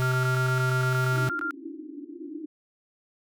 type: tone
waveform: square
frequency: 128.5 Hz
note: C3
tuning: 31 cents flat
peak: -24 dBFS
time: 0-1.29 s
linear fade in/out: 0 ms
type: tone bursts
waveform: sine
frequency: 1393 Hz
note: F6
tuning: 5 cents flat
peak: -27 dBFS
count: 13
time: 0.02-1.508 s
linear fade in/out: 0 ms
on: 96 ms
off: 20 ms
type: band-pass noise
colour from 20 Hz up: white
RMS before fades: -39 dBFS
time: 1.12-2.46 s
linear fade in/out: 10 ms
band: 280 to 340 Hz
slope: 96 dB/octave
effects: none